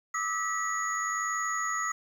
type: tone cluster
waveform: sine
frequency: 1186 / 1287 / 1948 / 6720 Hz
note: D6 / E6 / B6 / G#8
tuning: +17 / -42 / -24 / +19 cents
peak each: -36 / -32 / -33 / -36 dBFS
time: 0.14-1.92 s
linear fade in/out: 5 ms
effects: 9-bit